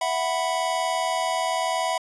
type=chord; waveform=square; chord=E suspended second; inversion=none; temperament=equal; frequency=659.3 / 740 / 987.8 Hz; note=E5 / F#5 / B5; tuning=0 / 0 / 0 cents; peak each=-28 / -28 / -28 dBFS; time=0.01-1.98 s; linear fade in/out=5 ms; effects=resampled to 24000 Hz